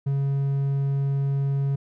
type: tone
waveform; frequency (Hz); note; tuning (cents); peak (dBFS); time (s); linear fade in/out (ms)
triangle; 138.59; C#3; 0; -19; 0.06-1.76; 10
effects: none